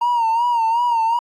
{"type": "tone with vibrato", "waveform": "triangle", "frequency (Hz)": 932.3, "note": "A#5", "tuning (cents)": 0, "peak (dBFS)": -12, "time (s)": [0.01, 1.19], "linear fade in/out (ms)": 10, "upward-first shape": "sine", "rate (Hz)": 2.7, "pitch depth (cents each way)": 74, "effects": ["tanh soft clip ceiling -10 dBFS", "AAC 48 kbps"]}